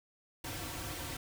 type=noise with comb filter; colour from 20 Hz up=pink; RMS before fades=-41 dBFS; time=0.44-1.17 s; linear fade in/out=5 ms; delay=4.8 ms; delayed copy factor=-1; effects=none